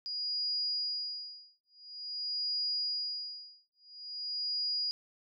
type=tone with tremolo; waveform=sine; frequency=4880 Hz; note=D#8; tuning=34 cents flat; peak=-30 dBFS; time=0.06-4.91 s; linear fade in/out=0 ms; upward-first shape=sine; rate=0.48 Hz; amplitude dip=100%; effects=none